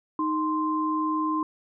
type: tone pair together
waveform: sine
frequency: 311.1 / 1044.1 Hz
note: D#4 / C6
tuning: 0 / -4 cents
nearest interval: octave + major sixth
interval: 2096 cents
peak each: -26 dBFS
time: 0.19-1.43 s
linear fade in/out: 2 ms
effects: none